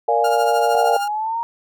sine chord, Bb dominant seventh, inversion none, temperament equal with one note detuned, 466.2 / 583.9 / 698.5 / 830.6 Hz, Bb4 / D5 / F5 / Ab5, 0 / -10 / 0 / 0 cents, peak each -20 / -22 / -19 / -19 dBFS, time 0.08-0.97 s, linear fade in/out 5 ms
sawtooth tone with tremolo, 1405 Hz, F6, 10 cents sharp, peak -20 dBFS, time 0.24-1.08 s, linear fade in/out 5 ms, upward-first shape triangle, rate 13 Hz, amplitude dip 75%
sine exponential sweep, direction up, 739 to 940 Hz, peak -20 dBFS, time 0.75-1.43 s, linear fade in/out 0 ms
effects none

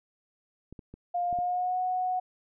clicks, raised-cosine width 3 ms, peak -31 dBFS, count 5, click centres 0.726 / 0.792 / 0.94 / 1.328 / 1.388 s
sine tone with pitch glide, 705 to 735.8 Hz, F5 to F#5, +16 to -10 cents, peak -26 dBFS, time 1.14-2.2 s, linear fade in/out 10 ms, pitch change +74 cents, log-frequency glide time 1.29-1.79 s
effects none

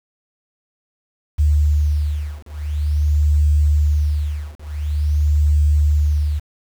sine beating tone pair, 74.3 / 74.77 Hz, D2 / D2, +21 / +32 cents, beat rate 0.47 Hz, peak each -17 dBFS, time 1.38-6.4 s, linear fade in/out 20 ms, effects 7-bit

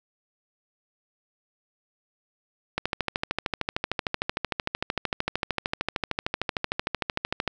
click train, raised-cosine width 0.3 ms, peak -9 dBFS, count 63, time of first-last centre 2.78-7.477 s, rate 13.2 Hz, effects none

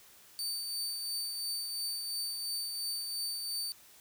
sawtooth tone with tremolo, 4580 Hz, D8, 44 cents flat, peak -30 dBFS, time 0.39-3.72 s, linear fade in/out 0 ms, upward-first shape triangle, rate 2.9 Hz, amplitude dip 40%, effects white hiss -58 dBFS RMS until 4 s

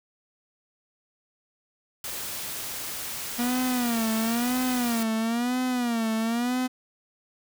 white noise, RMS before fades -34 dBFS, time 2.04-5.03 s, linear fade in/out 2 ms
45% pulse tone with vibrato, 237.4 Hz, A#3, 32 cents sharp, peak -24 dBFS, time 3.38-6.68 s, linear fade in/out 20 ms, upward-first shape sine, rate 1 Hz, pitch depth 120 cents each way
effects none

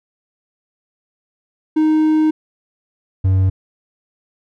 triangle tone pair in turn, 311.1 / 94.71 Hz, D#4 / F#2, 0 / +41 cents, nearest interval octave + major sixth, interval 2059 cents, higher first, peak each -9 dBFS, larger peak neither, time 1.76-2.31 / 3.24-3.5 s, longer first, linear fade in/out 10 ms, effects none

